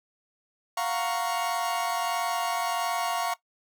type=chord; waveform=40% pulse; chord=Gb major seventh; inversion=third; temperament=equal; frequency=698.5 / 740 / 932.3 / 1108.7 Hz; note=F5 / Gb5 / Bb5 / Db6; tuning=0 / 0 / 0 / 0 cents; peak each=-30 / -34 / -32 / -31 dBFS; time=0.77-3.34 s; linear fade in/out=5 ms; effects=noise-tail reverb RT60 0.1 s tail -17 dB re dry